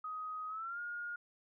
sine tone with pitch glide, 1256 to 1426.2 Hz, D#6 to F6, +16 to +36 cents, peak -39 dBFS, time 0.04-1.16 s, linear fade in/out 5 ms, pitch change +220 cents, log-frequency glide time 0.48-0.8 s, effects none

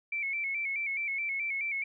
sine tone with vibrato, 2260 Hz, C#7, 33 cents sharp, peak -30 dBFS, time 0.12-1.84 s, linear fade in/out 5 ms, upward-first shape square, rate 4.7 Hz, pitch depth 58 cents each way, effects none

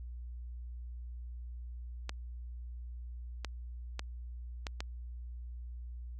clicks, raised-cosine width 0.2 ms, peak -20 dBFS, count 5, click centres 2.094 / 3.447 / 3.994 / 4.668 / 4.805 s, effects added 60 Hz sine -41 dBFS peak until 6.19 s + AAC 64 kbps

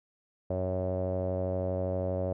sawtooth tone with low-pass filter, 92.5 Hz, F#2, in tune, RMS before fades -31 dBFS, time 0.5-2.33 s, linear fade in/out 5 ms, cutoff 590 Hz, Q 8.5, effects none

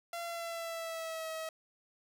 sawtooth tone with pitch glide, 683 to 641 Hz, F5 to E5, -39 to -49 cents, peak -34 dBFS, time 0.13-1.49 s, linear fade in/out 2 ms, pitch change -110 cents, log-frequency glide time 0.24-1.3 s, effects none

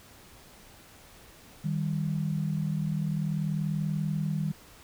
sine tone pair together, 155.56 / 195.99 Hz, D#3 / G3, 0 / 0 cents, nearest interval major third, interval 400 cents, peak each -28 / -32 dBFS, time 1.64-4.52 s, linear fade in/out 10 ms, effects pink hiss -53 dBFS RMS until 4.83 s

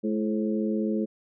harmonic tone with a mistuned harmonic, 107.2 Hz, A2, 45 cents flat, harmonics 2 / 3 / 4 / 5, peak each -26 / -30 / -32 / -36 dBFS, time 0.03-1.06 s, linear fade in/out 20 ms, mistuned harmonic 3, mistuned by +64 cents, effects none

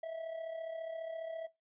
triangle tone with amplitude modulation, 653 Hz, E5, 17 cents flat, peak -34 dBFS, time 0.03-1.47 s, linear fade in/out 5 ms, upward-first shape sine, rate 34.7 Hz, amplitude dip 55%, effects noise-tail reverb RT60 0.2 s tail -18 dB re dry + resampled to 8000 Hz

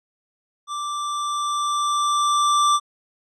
square tone with level ramp, 1174.7 Hz, D6, in tune, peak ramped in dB -27 to -15 dBFS, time 0.67-2.8 s, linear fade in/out 50 ms, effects resampled to 22050 Hz

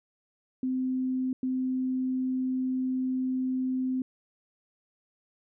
sine tone bursts at uneven times, 257.9 Hz, C4, 25 cents flat, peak -26 dBFS, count 2, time 0.63-1.33 / 1.43-4.02 s, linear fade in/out 2 ms, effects none

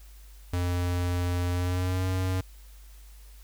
square tone with pitch glide, 88.6 to 92.9 Hz, F2 to F#2, +25 to +7 cents, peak -26 dBFS, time 0.53-2.41 s, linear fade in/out 5 ms, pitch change +82 cents, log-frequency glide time 1.52-2.05 s, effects added 50 Hz sine -46 dBFS peak until 3.43 s + white hiss -58 dBFS RMS until 3.43 s

